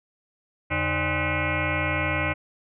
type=tone with frequency modulation; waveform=sine; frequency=1046.5 Hz; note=C6; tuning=in tune; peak=-22 dBFS; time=0.7-2.34 s; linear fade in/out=20 ms; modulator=226 Hz; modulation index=6.4; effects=none